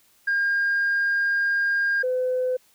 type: tone pair in turn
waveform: sine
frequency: 1612 / 507.7 Hz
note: G6 / B4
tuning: +48 / +48 cents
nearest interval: octave + minor sixth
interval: 2000 cents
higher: first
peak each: -18 / -20 dBFS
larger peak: first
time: 0.27-2.03 / 2.03-2.57 s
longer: first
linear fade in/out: 10 ms
effects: tanh soft clip ceiling -17 dBFS + white hiss -60 dBFS RMS until 2.74 s